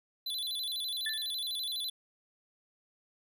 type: tone with vibrato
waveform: square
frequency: 3729 Hz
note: A#7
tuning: in tune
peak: -34 dBFS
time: 0.26-1.9 s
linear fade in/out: 5 ms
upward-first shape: square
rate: 12 Hz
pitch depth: 130 cents each way
type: tone with exponential decay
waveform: sine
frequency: 1759 Hz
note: A6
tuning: 1 cent flat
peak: -31 dBFS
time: 1.06-1.33 s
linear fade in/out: 5 ms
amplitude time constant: 58 ms
effects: none